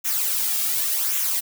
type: noise with flanger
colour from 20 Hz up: blue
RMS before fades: -23 dBFS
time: 0.04-1.41 s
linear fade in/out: 20 ms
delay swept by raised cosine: 0.21 to 2.01 ms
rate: 0.89 Hz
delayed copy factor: -0.6
effects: none